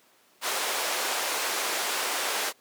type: band-pass noise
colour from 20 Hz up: pink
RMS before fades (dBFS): -29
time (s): 0.41-2.53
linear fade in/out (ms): 50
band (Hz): 520 to 13000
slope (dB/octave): 12
effects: pink hiss -61 dBFS RMS until 2.6 s + high-pass 300 Hz 12 dB/octave